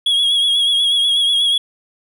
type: tone with vibrato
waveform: triangle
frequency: 3322 Hz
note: G#7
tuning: in tune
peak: -11 dBFS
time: 0.06-1.58 s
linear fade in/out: 5 ms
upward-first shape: triangle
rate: 8.2 Hz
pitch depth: 48 cents each way
effects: none